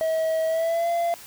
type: tone with pitch glide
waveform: triangle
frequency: 642 to 684.1 Hz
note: E5 to F5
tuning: -46 to -36 cents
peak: -19 dBFS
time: 0.01-1.14 s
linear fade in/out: 0 ms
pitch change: +110 cents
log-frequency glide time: 0.47-0.89 s
effects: white hiss -44 dBFS RMS until 1.26 s